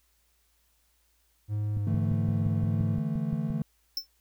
triangle tone with vibrato, 103.83 Hz, G#2, in tune, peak -25 dBFS, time 1.48-2.99 s, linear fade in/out 50 ms, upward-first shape square, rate 1.7 Hz, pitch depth 20 cents each way
click train, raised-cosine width 5 ms, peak -23 dBFS, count 11, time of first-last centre 1.77-3.503 s, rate 5.77 Hz
triangle chord, D suspended second, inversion none, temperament just, 146.83 / 165.19 / 220.2 Hz, D3 / E3 / A3, 0 / +4 / +2 cents, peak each -30 dBFS, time 1.87-3.62 s, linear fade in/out 2 ms
square tone with exponential decay, 5330 Hz, E8, 18 cents sharp, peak -25 dBFS, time 3.97-4.07 s, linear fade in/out 2 ms, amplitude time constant 20 ms
effects added 57 Hz sine -70 dBFS peak until 4.2 s + white hiss -70 dBFS RMS until 4.2 s

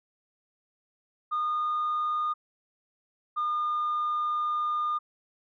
sine tone pair in turn, 1223 / 1213.9 Hz, D#6 / D#6, -30 / -43 cents, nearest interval unison, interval 13 cents, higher first, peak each -24 dBFS, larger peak neither, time 1.31-2.34 / 3.36-4.99 s, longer second, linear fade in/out 20 ms, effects tanh soft clip ceiling -23 dBFS

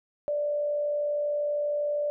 sine tone with frequency modulation, 587.3 Hz, D5, in tune, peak -25 dBFS, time 0.28-2.1 s, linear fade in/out 0 ms, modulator 52.6 Hz, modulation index 0.24, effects none

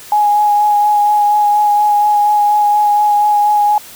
sine tone with vibrato, 832 Hz, G#5, 3 cents sharp, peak -8 dBFS, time 0.12-3.78 s, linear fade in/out 2 ms, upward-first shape sine, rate 4.2 Hz, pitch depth 15 cents each way, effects white hiss -35 dBFS RMS until 3.95 s

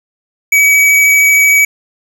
square tone with vibrato, 2275 Hz, C#7, 44 cents sharp, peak -6 dBFS, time 0.52-1.65 s, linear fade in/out 5 ms, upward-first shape triangle, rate 13 Hz, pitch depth 12 cents each way, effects 8-bit

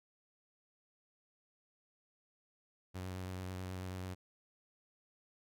sawtooth tone with vibrato, 92.5 Hz, F#2, in tune, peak -37 dBFS, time 2.94-4.15 s, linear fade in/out 20 ms, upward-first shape triangle, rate 9.2 Hz, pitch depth 26 cents each way, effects none

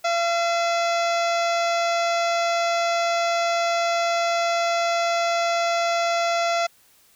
harmonic tone with a mistuned harmonic, 682 Hz, F5, 41 cents flat, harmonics 1 / 2 / 3 / 4 / 5 / 6 / 7 / 8 / 9 / 10, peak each -21 / -27 / -31 / -33 / -35 / -37 / -38 / -39 / -40 / -41 dBFS, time 0.04-6.67 s, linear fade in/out 10 ms, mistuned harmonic 4, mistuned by -95 cents, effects white hiss -57 dBFS RMS until 7.15 s

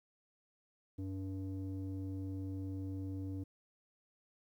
square tone with low-pass filter, 95.7 Hz, G2, 41 cents flat, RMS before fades -41 dBFS, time 0.98-3.44 s, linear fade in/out 10 ms, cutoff 340 Hz, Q 3, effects 12-bit

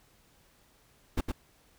brown noise with echo, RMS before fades -27 dBFS, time 1.17-1.21 s, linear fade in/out 10 ms, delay 110 ms, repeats 1, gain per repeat -4 dB, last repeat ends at 1.32 s, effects pink hiss -64 dBFS RMS until 1.78 s

